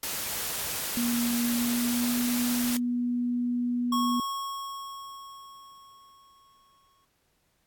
white noise, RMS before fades -32 dBFS, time 0.03-2.77 s, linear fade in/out 2 ms
sine tone with pitch glide, 238.3 to 243.3 Hz, A#3 to B3, +38 to -26 cents, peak -25 dBFS, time 0.97-4.2 s, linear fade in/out 2 ms, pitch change +36 cents, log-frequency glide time 1.47-2.27 s
square tone with exponential decay, 1099 Hz, C#6, 15 cents flat, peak -26 dBFS, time 3.92-7.05 s, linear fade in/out 5 ms, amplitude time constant 680 ms
effects pink hiss -71 dBFS RMS until 7.66 s + AAC 64 kbps

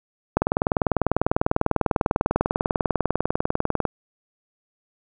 click train, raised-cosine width 1 ms, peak -5 dBFS, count 71, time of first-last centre 0.37-3.853 s, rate 20.1 Hz, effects none

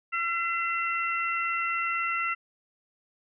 harmonic tone, 678 Hz, E5, 49 cents sharp, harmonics 2 / 3 / 4, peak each -29 / -31 / -32 dBFS, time 0.12-2.35 s, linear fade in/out 20 ms, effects none

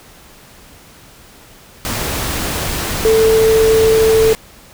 sine tone in noise, 443.3 Hz, A4, 13 cents sharp, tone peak -8 dBFS, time 3.05-4.33 s, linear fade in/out 0 ms, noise pink, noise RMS -20 dBFS, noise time 1.85-4.35 s, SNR +9 dB, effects pink hiss -42 dBFS RMS until 4.73 s

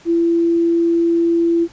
sine tone, 337 Hz, E4, 38 cents sharp, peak -12 dBFS, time 0.05-1.68 s, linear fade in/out 50 ms, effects pink hiss -46 dBFS RMS until 1.72 s + resampled to 16000 Hz

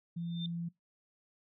sine tone, 169.9 Hz, F3, 47 cents flat, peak -35 dBFS, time 0.16-0.69 s, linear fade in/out 10 ms
sine tone with exponential growth, 3589 Hz, A7, 34 cents sharp, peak -36 dBFS, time 0.17-0.46 s, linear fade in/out 2 ms, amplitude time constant 62 ms
effects noise-tail reverb RT60 0.2 s tail -23 dB re dry

